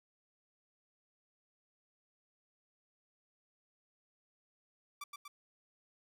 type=tone with echo; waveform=sawtooth; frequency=1164 Hz; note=D6; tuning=16 cents flat; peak=-38 dBFS; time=5.01-5.04 s; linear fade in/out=5 ms; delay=120 ms; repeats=2; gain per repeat=-3 dB; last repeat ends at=5.28 s; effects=none